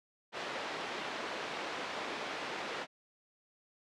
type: band-pass noise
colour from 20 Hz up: pink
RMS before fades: -40 dBFS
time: 0.32-2.87 s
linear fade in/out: 50 ms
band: 400 to 3400 Hz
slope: 12 dB/octave
effects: low-pass 8000 Hz 12 dB/octave